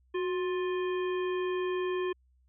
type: harmonic tone with a mistuned harmonic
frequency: 351.9 Hz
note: F4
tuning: 13 cents sharp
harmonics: 1 / 3 / 5 / 7 / 9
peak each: -29 / -39 / -43 / -46 / -48 dBFS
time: 0.14-2.13 s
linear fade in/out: 10 ms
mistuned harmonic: 1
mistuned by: +71 cents
effects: added 63 Hz sine -63 dBFS peak until 2.48 s